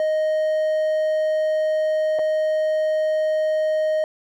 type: tone with dropouts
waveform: triangle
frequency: 622.3 Hz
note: D#5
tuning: in tune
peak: -16 dBFS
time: 0-4.04 s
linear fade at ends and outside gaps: 1 ms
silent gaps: 2.188-2.192 s
effects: none